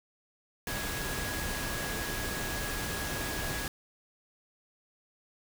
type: tone in noise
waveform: sine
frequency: 1661.2 Hz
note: G#6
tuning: in tune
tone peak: -40 dBFS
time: 0.67-3.68 s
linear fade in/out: 2 ms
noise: pink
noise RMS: -35 dBFS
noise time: 0.67-3.68 s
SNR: -8 dB
effects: none